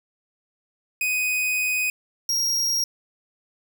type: tone pair in turn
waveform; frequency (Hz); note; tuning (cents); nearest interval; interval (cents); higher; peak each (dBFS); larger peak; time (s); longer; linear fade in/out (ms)
45% pulse; 2499 / 5610; D#7 / F8; +7 / +7; octave + major second; 1400; second; -21; neither; 1.01-1.9 / 2.29-2.84; first; 2
effects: none